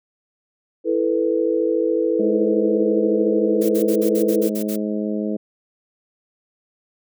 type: chord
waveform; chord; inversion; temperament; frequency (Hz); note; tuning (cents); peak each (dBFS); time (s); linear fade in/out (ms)
sine; E suspended fourth; none; equal; 329.6 / 440 / 493.9; E4 / A4 / B4; 0 / 0 / 0; -21; 0.84-4.51; 50
type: harmonic tone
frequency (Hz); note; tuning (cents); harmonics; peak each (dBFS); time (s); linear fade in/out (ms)
105.6; G#2; +29; 2 / 3 / 4 / 5 / 6; -23 / -27 / -29 / -31 / -33; 2.19-5.37; 10
type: noise bursts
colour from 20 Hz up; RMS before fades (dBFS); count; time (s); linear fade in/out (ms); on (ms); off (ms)
blue; -32; 9; 3.61-4.764; 10; 82; 52
effects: none